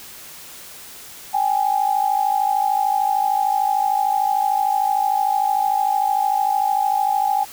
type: tone pair together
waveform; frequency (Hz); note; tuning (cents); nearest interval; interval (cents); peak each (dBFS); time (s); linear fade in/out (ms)
sine; 784 / 837.3; G5 / G#5; 0 / +14; minor second; 114; -19; 1.33-7.45; 20
effects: white hiss -39 dBFS RMS until 7.52 s